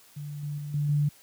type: tone with level steps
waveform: sine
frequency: 146.5 Hz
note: D3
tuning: 4 cents flat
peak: -34 / -30 / -33 / -24 / -21 dBFS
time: 0.16-1.09 s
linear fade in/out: 10 ms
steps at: 0.43 / 0.58 / 0.74 / 0.89 s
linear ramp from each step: 2 ms
effects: white hiss -56 dBFS RMS until 1.22 s + high-pass 60 Hz 12 dB/octave